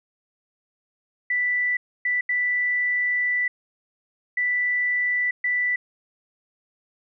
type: tone bursts at uneven times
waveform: sine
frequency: 1975.5 Hz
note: B6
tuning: in tune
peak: -20 dBFS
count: 5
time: 1.3-1.77 / 2.05-2.21 / 2.29-3.48 / 4.37-5.31 / 5.44-5.76 s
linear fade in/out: 5 ms
effects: none